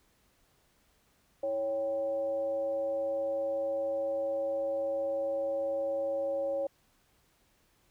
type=tone with frequency modulation; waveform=sine; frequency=554.4 Hz; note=C#5; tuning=in tune; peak=-29 dBFS; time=1.43-6.67 s; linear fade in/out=5 ms; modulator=229 Hz; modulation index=0.36; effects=pink hiss -69 dBFS RMS until 7.9 s